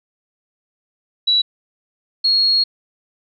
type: tone pair in turn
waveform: sine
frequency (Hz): 3923 / 4301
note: B7 / C8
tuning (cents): -12 / +47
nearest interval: major second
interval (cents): 159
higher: second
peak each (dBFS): -12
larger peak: neither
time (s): 1.27-1.42 / 2.24-2.64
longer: second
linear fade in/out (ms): 10
effects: none